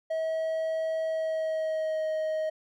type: tone with pitch glide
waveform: triangle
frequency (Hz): 642 to 627.7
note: E5 to D#5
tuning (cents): -46 to +15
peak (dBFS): -25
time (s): 0.1-2.5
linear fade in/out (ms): 10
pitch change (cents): -39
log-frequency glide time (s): 1.05-2.08
effects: none